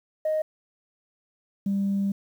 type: tone pair in turn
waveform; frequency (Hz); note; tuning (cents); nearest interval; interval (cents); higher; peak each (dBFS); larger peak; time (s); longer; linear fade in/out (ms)
sine; 622.3 / 198; D#5 / G3; 0 / +18; octave + minor sixth; 1982; first; -21; neither; 0.25-0.42 / 1.66-2.12; second; 5
effects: tanh soft clip ceiling -19 dBFS + 9-bit